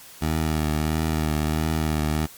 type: tone with vibrato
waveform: 15% pulse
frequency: 77.78 Hz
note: D#2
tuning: in tune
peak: -15 dBFS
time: 0.21-2.27 s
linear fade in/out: 20 ms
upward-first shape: triangle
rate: 1.5 Hz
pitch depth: 45 cents each way
effects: white hiss -45 dBFS RMS until 2.37 s + MP3 96 kbps